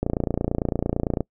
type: click train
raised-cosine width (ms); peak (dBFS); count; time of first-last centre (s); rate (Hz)
2; -9; 35; 0.03-1.206; 28.9
effects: noise-tail reverb RT60 0.1 s tail -26 dB re dry